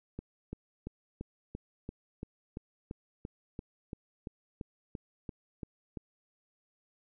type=click train; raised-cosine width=3 ms; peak=-26 dBFS; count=18; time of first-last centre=0.19-5.972 s; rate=2.94 Hz; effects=none